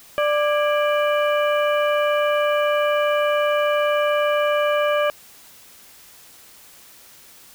harmonic tone with a mistuned harmonic, 591 Hz, D5, 11 cents sharp, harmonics 1 / 2 / 3 / 4 / 5, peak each -18 / -24 / -28 / -30 / -32 dBFS, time 0.18-5.1 s, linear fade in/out 0 ms, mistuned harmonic 3, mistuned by -130 cents, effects white hiss -47 dBFS RMS until 7.54 s

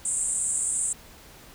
white band-pass noise, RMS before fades -27 dBFS, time 0.05-0.93 s, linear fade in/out 5 ms, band 7400 to 9200 Hz, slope 96 dB/octave, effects pink hiss -49 dBFS RMS until 1.54 s

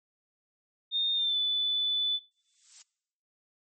sine tone with pitch glide, 3656 to 3489 Hz, A#7 to A7, -34 to -15 cents, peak -25 dBFS, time 0.91-2.2 s, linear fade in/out 50 ms, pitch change -81 cents, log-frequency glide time 1.15-1.38 s
violet noise with exponential growth, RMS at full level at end -38 dBFS, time 2.31-2.82 s, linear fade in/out 1 ms, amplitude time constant 110 ms
effects noise-tail reverb RT60 0.9 s tail -24 dB re dry + MP3 32 kbps

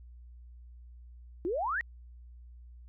sine exponential sweep, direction up, 322.1 to 1965 Hz, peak -29 dBFS, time 1.45-1.81 s, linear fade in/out 0 ms, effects added 60 Hz sine -48 dBFS peak until 2.88 s

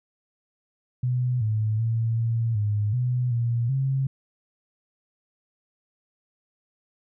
sine tone with pitch steps, 124.8 / 108.4 / 113.9 / 114.9 / 104.4 / 124.4 / 117.9 / 134.4 Hz, B2 / A2 / A#2 / A#2 / G#2 / B2 / A#2 / C3, +19 / -25 / -40 / -25 / +10 / +13 / +20 / +47 cents, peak -21 dBFS, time 1.03-4.07 s, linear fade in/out 5 ms, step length 380 ms, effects none

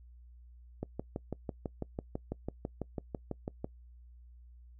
click train, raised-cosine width 2 ms, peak -22 dBFS, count 18, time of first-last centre 0.83-3.645 s, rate 6.04 Hz, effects noise-tail reverb RT60 0.1 s tail -23 dB re dry + added 60 Hz sine -52 dBFS peak until 4.79 s

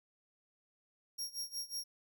sawtooth tone with tremolo, 5588 Hz, F8, in tune, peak -34 dBFS, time 1.18-1.84 s, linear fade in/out 10 ms, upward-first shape sine, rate 5.5 Hz, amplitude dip 90%, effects none

